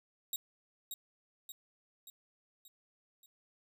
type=tone with echo; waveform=10% pulse; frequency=3797 Hz; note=A#7; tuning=31 cents sharp; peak=-27 dBFS; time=0.33-0.36 s; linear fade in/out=2 ms; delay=580 ms; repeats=5; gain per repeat=-5 dB; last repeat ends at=3.26 s; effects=none